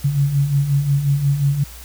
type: beating tone pair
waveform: sine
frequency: 136.7 / 142.3 Hz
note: C#3 / C#3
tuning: -24 / +46 cents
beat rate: 5.6 Hz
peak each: -22 / -15 dBFS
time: 0.04-1.64 s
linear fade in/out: 10 ms
effects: added 60 Hz sine -37 dBFS peak until 1.84 s + white hiss -40 dBFS RMS until 1.84 s